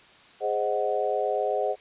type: chord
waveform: sine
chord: Ab dominant seventh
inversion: none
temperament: equal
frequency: 415.3 / 523.3 / 622.3 / 740 Hz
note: Ab4 / C5 / Eb5 / Gb5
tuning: 0 / 0 / 0 / 0 cents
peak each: -29 dBFS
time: 0.4-1.76 s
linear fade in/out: 50 ms
effects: white hiss -53 dBFS RMS until 1.8 s + resampled to 8000 Hz